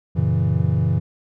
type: chord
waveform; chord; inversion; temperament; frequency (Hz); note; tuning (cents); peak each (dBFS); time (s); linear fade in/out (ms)
triangle; F# dominant seventh; none; equal; 92.5 / 116.54 / 138.59 / 164.81; F#2 / A#2 / C#3 / E3; 0 / 0 / 0 / 0; -20; 0.15-1; 20
effects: none